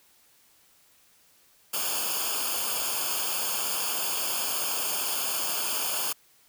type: noise with comb filter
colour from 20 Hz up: white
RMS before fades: -29 dBFS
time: 1.73-6.13 s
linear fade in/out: 10 ms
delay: 0.51 ms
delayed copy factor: -0.9
effects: white hiss -61 dBFS RMS until 6.48 s